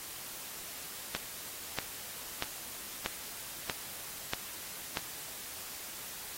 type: click train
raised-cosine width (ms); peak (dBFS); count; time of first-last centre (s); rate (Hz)
0.2; -13; 7; 1.15-4.972; 1.57
effects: white hiss -44 dBFS RMS until 6.37 s + AAC 48 kbps